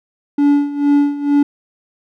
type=tone with tremolo; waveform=triangle; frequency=287.2 Hz; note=D4; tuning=39 cents flat; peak=-6 dBFS; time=0.38-1.43 s; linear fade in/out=5 ms; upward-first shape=sine; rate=2.2 Hz; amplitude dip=80%; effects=none